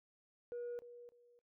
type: tone with echo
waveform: sine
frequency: 481 Hz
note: B4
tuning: 46 cents flat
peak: -39 dBFS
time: 0.52-0.79 s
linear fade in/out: 0 ms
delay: 300 ms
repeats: 2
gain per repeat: -13 dB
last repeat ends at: 1.39 s
effects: noise-tail reverb RT60 0.2 s tail -23 dB re dry + tanh soft clip ceiling -39 dBFS